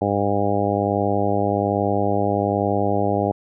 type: harmonic tone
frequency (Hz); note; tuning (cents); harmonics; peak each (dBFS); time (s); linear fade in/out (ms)
101.2; G#2; -44; 1 / 2 / 3 / 4 / 5 / 6 / 7 / 8; -26 / -26 / -26 / -26 / -26 / -26 / -26 / -26; 0.01-3.32; 10
effects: none